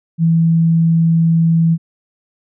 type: tone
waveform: sine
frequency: 164.81 Hz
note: E3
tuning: in tune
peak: -9 dBFS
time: 0.18-1.78 s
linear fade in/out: 50 ms
effects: none